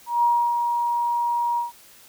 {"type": "tone with ADSR envelope", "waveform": "sine", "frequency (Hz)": 950, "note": "A#5", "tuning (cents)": 33, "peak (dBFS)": -15, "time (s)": [0.06, 1.72], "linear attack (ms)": 170, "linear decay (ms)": 300, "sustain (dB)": -5, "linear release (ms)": 140, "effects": ["white hiss -50 dBFS RMS until 2.08 s"]}